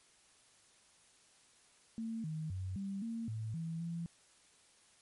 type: tone with pitch steps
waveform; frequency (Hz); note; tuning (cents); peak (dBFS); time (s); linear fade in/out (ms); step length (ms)
sine; 225.8 / 156.9 / 93.8 / 196.1 / 228.7 / 110.3 / 164 / 168.5; A3 / D#3 / F#2 / G3 / A#3 / A2 / E3 / E3; +45 / +15 / +24 / +1 / -33 / +5 / -9 / +38; -37; 1.98-4.06; 0; 260
effects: white hiss -66 dBFS RMS until 5.01 s + MP3 48 kbps